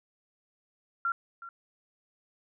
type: tone with echo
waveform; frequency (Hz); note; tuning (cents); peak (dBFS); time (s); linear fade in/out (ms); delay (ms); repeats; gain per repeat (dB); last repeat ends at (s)
sine; 1375; F6; -27; -26; 1.05-1.12; 2; 370; 1; -15; 1.49
effects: none